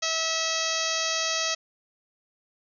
harmonic tone, 648 Hz, E5, 30 cents flat, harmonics 1 / 2 / 3 / 4 / 5 / 6 / 7 / 8 / 9 / 10, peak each -34 / -34 / -34 / -34 / -34 / -34 / -34 / -34 / -34 / -34 dBFS, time 0.02-1.55 s, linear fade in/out 10 ms, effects none

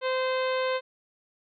harmonic tone with a mistuned harmonic, 517 Hz, C5, 21 cents flat, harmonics 1 / 2 / 3 / 4 / 5 / 6 / 7 / 8, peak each -26 / -32 / -36 / -38 / -40 / -42 / -43 / -44 dBFS, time 0.01-0.81 s, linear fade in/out 50 ms, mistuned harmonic 8, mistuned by +46 cents, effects none

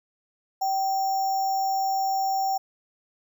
sine tone with sample-and-hold, 774 Hz, G5, 22 cents flat, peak -22 dBFS, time 0.61-2.58 s, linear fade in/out 10 ms, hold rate 6300 Hz, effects none

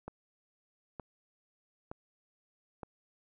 click train, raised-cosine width 1 ms, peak -27 dBFS, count 4, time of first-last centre 0.08-2.832 s, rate 1.09 Hz, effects none

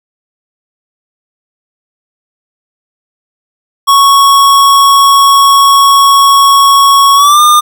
square tone with pitch glide, 1108.7 to 1209 Hz, C#6 to D6, 0 to +50 cents, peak -3 dBFS, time 3.87-7.61 s, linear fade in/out 20 ms, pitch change +150 cents, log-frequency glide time 7.15-7.41 s, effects none

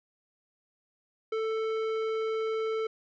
triangle tone with tanh clipping, 442.2 Hz, A4, 9 cents sharp, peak -30 dBFS, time 1.32-2.87 s, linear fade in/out 5 ms, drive 18 dB, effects none

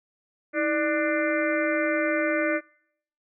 harmonic tone with a mistuned harmonic, 297 Hz, D4, 20 cents sharp, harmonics 1 / 2 / 4 / 5 / 6 / 7 / 8, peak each -27 / -26 / -35 / -30 / -34 / -31 / -37 dBFS, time 0.53-2.61 s, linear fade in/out 50 ms, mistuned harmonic 1, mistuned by +130 cents, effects noise-tail reverb RT60 0.7 s tail -26 dB re dry

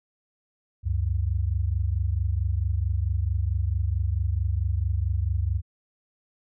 sine tone pair together, 70.1 / 94.63 Hz, C#2 / F#2, +20 / +39 cents, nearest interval perfect fourth, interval 519 cents, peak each -25 dBFS, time 0.83-5.62 s, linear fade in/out 50 ms, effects none

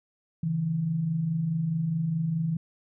sine tone pair together, 138.59 / 163.35 Hz, C#3 / E3, 0 / -15 cents, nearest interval minor third, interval 285 cents, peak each -34 / -25 dBFS, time 0.43-2.57 s, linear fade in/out 5 ms, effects none

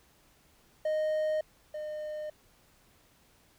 triangle tone pair in turn, 619 / 608.7 Hz, D#5 / D#5, -9 / -38 cents, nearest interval unison, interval 29 cents, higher first, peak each -25 / -33 dBFS, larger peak first, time 0.85-1.41 / 1.74-2.3 s, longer neither, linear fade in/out 5 ms, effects pink hiss -64 dBFS RMS until 3.58 s

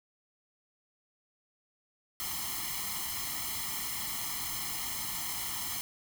white noise with comb filter, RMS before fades -36 dBFS, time 2.2-5.81 s, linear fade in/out 0 ms, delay 0.96 ms, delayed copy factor +0.95, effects none

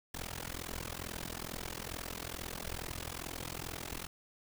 pink noise with amplitude modulation, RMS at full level -38 dBFS, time 0.14-4.07 s, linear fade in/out 5 ms, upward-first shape sine, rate 42.3 Hz, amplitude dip 100%, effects none

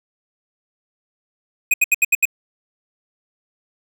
square tone bursts, 2500 Hz, D#7, 8 cents sharp, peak -12 dBFS, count 6, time 1.71-2.254 s, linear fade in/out 5 ms, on 29 ms, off 74 ms, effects none

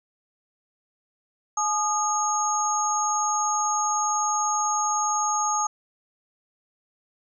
sine tone cluster, 847 / 1231 / 6550 Hz, G#5 / D#6 / G#8, +34 / -19 / -25 cents, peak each -26 dBFS, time 1.57-5.67 s, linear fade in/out 5 ms, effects none

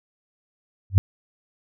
sine tone with exponential growth, 96.4 Hz, G2, 28 cents flat, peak -6 dBFS, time 0.9-0.98 s, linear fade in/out 0 ms, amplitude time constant 17 ms, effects none

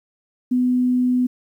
sine tone, 250 Hz, B3, 21 cents sharp, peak -15 dBFS, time 0.51-1.27 s, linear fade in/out 10 ms, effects 9-bit

